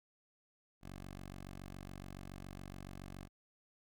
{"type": "tone", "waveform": "10% pulse", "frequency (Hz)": 47.12, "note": "F#1", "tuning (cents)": 32, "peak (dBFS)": -39, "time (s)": [0.81, 3.29], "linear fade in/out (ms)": 50, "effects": []}